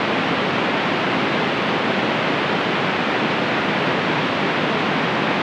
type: band-pass noise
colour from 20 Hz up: pink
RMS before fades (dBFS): -20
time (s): 0-5.42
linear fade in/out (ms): 2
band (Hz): 160 to 3200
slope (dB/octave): 24
effects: none